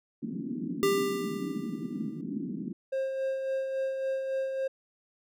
white band-pass noise, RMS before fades -35 dBFS, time 0.22-2.73 s, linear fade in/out 10 ms, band 170 to 300 Hz, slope 48 dB/octave
square tone with exponential decay, 396.6 Hz, G4, 20 cents sharp, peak -22 dBFS, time 0.83-2.21 s, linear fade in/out 0 ms, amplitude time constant 300 ms
triangle tone with tremolo, 533 Hz, C5, 32 cents sharp, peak -25 dBFS, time 2.92-4.68 s, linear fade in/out 10 ms, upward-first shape sine, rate 3.6 Hz, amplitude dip 40%
effects none

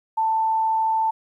sine tone, 887 Hz, A5, 14 cents sharp, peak -18 dBFS, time 0.17-1.11 s, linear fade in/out 10 ms, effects 10-bit

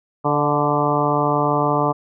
harmonic tone with a mistuned harmonic, 146.2 Hz, D3, 7 cents flat, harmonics 1 / 2 / 3 / 4 / 5 / 6 / 7 / 8, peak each -24 / -24 / -24 / -24 / -24 / -24 / -24 / -24 dBFS, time 0.24-1.93 s, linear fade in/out 20 ms, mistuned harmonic 4, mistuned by +32 cents, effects none

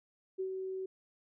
sine tone with ADSR envelope, 378.3 Hz, F#4, 38 cents sharp, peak -32 dBFS, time 0.38-0.86 s, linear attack 21 ms, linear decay 87 ms, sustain -4 dB, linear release 6 ms, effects none

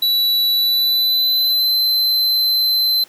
square tone with pitch glide, 3940 to 4072 Hz, B7 to C8, -5 to -48 cents, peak -14 dBFS, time 0.02-3.04 s, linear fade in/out 5 ms, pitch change +57 cents, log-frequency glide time 0.51-1.76 s, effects pink hiss -47 dBFS RMS until 3.08 s + high-pass 200 Hz 12 dB/octave

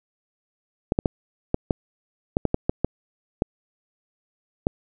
clicks, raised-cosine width 2 ms, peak -6 dBFS, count 12, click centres 0.921 / 0.989 / 1.058 / 1.544 / 1.708 / 2.369 / 2.453 / 2.544 / 2.695 / 2.846 / 3.421 / 4.669 s, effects none

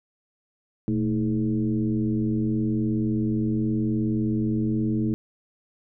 sine tone with frequency modulation, 220 Hz, A3, in tune, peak -21 dBFS, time 0.88-5.14 s, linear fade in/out 0 ms, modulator 99.1 Hz, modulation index 1.2, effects none

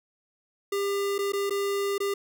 square tone with dropouts, 400 Hz, G4, 35 cents sharp, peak -26 dBFS, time 0.72-2.14 s, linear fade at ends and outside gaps 5 ms, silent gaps 1.182-1.188 / 1.322-1.333 / 1.497-1.506 / 1.981-2.002 s, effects none

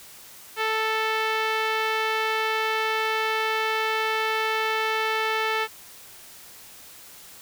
5% pulse tone with low-pass filter, 440 Hz, A4, in tune, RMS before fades -25 dBFS, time 0.56-5.68 s, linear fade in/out 50 ms, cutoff 2300 Hz, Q 0.8, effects white hiss -46 dBFS RMS until 7.41 s

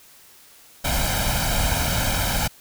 pink noise with comb filter, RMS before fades -22 dBFS, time 0.84-2.48 s, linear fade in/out 10 ms, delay 1.3 ms, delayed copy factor +0.75, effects white hiss -50 dBFS RMS until 2.6 s

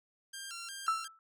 10% pulse tone with vibrato, 1480 Hz, F#6, in tune, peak -33 dBFS, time 0.33-1.08 s, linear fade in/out 10 ms, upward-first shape square, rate 2.8 Hz, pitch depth 130 cents each way
sine tone with exponential decay, 1318.5 Hz, E6, in tune, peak -24 dBFS, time 0.88-1.19 s, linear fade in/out 1 ms, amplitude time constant 67 ms
effects none

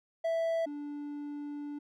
triangle tone pair in turn, 659.3 / 291.3 Hz, E5 / D4, 0 / -14 cents, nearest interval octave + major second, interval 1414 cents, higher first, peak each -26 / -35 dBFS, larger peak first, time 0.24-0.66 / 0.66-1.79 s, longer second, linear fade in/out 10 ms, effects none

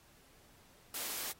white high-pass noise, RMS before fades -40 dBFS, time 0.94-1.32 s, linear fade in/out 2 ms, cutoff 250 Hz, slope 12 dB/octave, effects pink hiss -64 dBFS RMS until 1.39 s + AAC 48 kbps

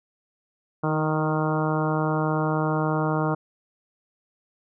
harmonic tone with a mistuned harmonic, 155.1 Hz, D#3, 5 cents flat, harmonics 1 / 2 / 3 / 4 / 5 / 6 / 7 / 8 / 9, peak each -25 / -28 / -30 / -31 / -32 / -33 / -33 / -34 / -35 dBFS, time 0.83-3.35 s, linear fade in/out 10 ms, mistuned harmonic 2, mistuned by +19 cents, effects none

